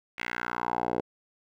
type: tone with band-pass filter sweep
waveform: 10% pulse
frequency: 60 Hz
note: B1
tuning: 49 cents flat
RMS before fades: -32 dBFS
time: 0.18-1.01 s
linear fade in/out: 5 ms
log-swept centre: 2300 to 520 Hz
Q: 2.7
effects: none